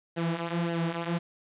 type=tone with flanger; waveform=sawtooth; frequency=168.7 Hz; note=E3; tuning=40 cents sharp; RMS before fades=-30 dBFS; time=0.16-1.19 s; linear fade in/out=20 ms; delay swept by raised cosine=0.84 to 6.54 ms; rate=1.8 Hz; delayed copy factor=-0.7; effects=resampled to 8000 Hz + 9-bit